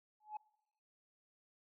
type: tone with exponential growth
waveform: sine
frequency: 850 Hz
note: G#5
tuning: 40 cents sharp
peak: -36 dBFS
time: 0.2-0.37 s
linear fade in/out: 5 ms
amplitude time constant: 35 ms
effects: noise-tail reverb RT60 0.9 s tail -24 dB re dry + tanh soft clip ceiling -37 dBFS